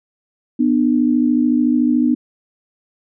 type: tone pair together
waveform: sine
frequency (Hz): 246.9 / 300.6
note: B3 / D4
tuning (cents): 0 / +40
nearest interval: minor third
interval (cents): 340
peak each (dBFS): -14 / -16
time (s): 0.59-2.15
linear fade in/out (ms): 10
effects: none